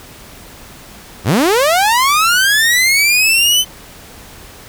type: linear sweep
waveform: sawtooth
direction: up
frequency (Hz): 67.1 to 3075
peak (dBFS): -6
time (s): 1.24-3.65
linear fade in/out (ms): 50
effects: pink hiss -37 dBFS RMS until 4.68 s